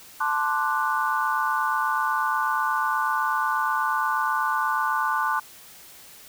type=chord; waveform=sine; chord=D dominant seventh; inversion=second; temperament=equal; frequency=880 / 1046.5 / 1174.7 / 1480 Hz; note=A5 / C6 / D6 / F#6; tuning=0 / 0 / 0 / 0 cents; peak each=-27 dBFS; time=0.2-5.4 s; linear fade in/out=10 ms; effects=white hiss -47 dBFS RMS until 6.28 s